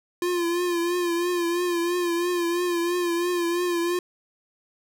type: tone with vibrato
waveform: square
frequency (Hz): 347.9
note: F4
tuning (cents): -7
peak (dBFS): -23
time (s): 0.22-3.99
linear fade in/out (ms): 2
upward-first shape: triangle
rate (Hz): 3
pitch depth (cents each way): 56
effects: none

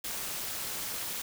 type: noise with amplitude modulation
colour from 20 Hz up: white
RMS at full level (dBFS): -33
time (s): 0.04-1.22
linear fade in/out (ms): 5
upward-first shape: sine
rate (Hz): 230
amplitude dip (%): 75
effects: none

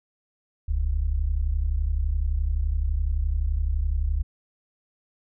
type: tone pair together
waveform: sine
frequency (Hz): 40.55 / 72.3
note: E1 / D2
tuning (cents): -28 / -27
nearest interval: minor seventh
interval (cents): 1001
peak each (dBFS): -24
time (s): 0.68-4.23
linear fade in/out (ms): 10
effects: none

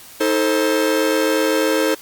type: chord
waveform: 45% pulse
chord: A diminished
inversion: second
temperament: just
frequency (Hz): 316.8 / 440 / 528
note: Eb4 / A4 / C5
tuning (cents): +31 / 0 / +16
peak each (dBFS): -20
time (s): 0.2-1.95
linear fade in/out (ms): 10
effects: white hiss -41 dBFS RMS until 2.01 s + Opus 48 kbps

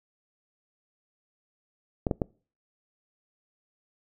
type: clicks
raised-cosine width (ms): 2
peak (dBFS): -12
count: 3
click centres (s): 2.068 / 2.112 / 2.218
effects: noise-tail reverb RT60 0.4 s tail -25 dB re dry

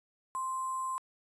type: tone with sample-and-hold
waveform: sine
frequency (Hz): 1046.5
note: C6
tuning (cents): 0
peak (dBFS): -32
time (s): 0.35-0.98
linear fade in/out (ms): 0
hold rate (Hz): 8820
effects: resampled to 22050 Hz

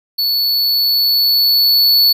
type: tone with level ramp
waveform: square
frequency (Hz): 4435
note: C#8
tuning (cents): 0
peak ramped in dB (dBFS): -14 to -8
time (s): 0.18-2.13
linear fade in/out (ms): 10
effects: none

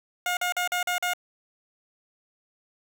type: tone bursts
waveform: 15% pulse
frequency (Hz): 715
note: F5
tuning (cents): +41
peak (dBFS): -18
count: 6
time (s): 0.26-1.135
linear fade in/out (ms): 2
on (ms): 110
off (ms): 43
effects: none

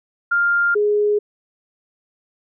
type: tone pair in turn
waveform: sine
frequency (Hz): 1400 / 416.2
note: F6 / G#4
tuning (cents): +4 / +4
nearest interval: octave + major sixth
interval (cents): 2100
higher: first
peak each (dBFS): -14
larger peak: neither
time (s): 0.31-0.75 / 0.75-1.19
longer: neither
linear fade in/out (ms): 10
effects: none

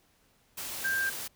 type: tone in noise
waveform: sine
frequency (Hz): 1585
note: G6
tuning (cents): +19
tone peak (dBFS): -27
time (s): 0.84-1.1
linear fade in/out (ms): 10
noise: white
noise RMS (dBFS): -38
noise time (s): 0.57-1.28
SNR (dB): +8
effects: pink hiss -67 dBFS RMS until 1.35 s

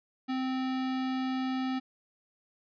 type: tone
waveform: square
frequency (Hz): 260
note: C4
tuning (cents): -11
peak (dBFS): -30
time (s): 0.28-1.8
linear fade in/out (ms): 20
effects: resampled to 11025 Hz

